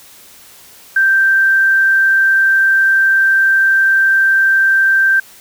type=tone; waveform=sine; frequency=1568 Hz; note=G6; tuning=in tune; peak=-8 dBFS; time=0.96-5.2 s; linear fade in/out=5 ms; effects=white hiss -41 dBFS RMS until 5.4 s